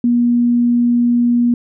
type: tone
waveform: sine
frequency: 239.9 Hz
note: A#3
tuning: 50 cents sharp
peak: -10 dBFS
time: 0.04-1.54 s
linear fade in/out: 2 ms
effects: none